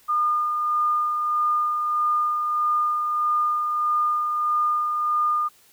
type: tone with tremolo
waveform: sine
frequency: 1214 Hz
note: D#6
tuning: 43 cents flat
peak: -18 dBFS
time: 0.08-5.49 s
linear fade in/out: 20 ms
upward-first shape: sine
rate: 1.6 Hz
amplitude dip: 35%
effects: white hiss -56 dBFS RMS until 5.72 s